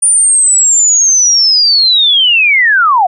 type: linear sweep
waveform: sine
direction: down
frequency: 9380 to 686 Hz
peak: -5 dBFS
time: 0.02-3.07 s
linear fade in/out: 10 ms
effects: none